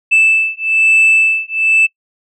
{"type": "beating tone pair", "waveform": "sine", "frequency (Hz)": [2636, 2637.1], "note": ["E7", "E7"], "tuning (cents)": [-1, 0], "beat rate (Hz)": 1.1, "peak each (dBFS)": -10, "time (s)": [0.11, 1.87], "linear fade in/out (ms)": 20, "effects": ["noise-tail reverb RT60 0.1 s tail -25 dB re dry", "tanh soft clip ceiling -4 dBFS"]}